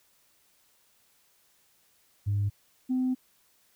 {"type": "tone pair in turn", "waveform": "sine", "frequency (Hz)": [101.6, 256], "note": ["G#2", "C4"], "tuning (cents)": [-38, -38], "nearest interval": "octave + major third", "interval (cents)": 1600, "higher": "second", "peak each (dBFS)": -23, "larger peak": "neither", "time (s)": [[2.26, 2.5], [2.89, 3.15]], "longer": "second", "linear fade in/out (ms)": 20, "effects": ["tanh soft clip ceiling -21 dBFS", "white hiss -66 dBFS RMS until 3.75 s"]}